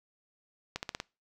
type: accelerating click train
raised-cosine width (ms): 0.2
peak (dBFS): -17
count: 5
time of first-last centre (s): 0.76-1.001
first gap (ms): 69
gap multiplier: 0.91
effects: noise-tail reverb RT60 0.3 s tail -24 dB re dry